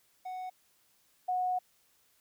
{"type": "tone pair in turn", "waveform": ["triangle", "sine"], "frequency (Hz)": [740, 731.9], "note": ["F#5", "F#5"], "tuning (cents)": [0, -19], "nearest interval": "unison", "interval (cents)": 19, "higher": "first", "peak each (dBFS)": [-35, -28], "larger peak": "second", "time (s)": [[0.25, 0.5], [1.28, 1.59]], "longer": "second", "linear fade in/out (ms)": 10, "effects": ["white hiss -69 dBFS RMS until 2.2 s"]}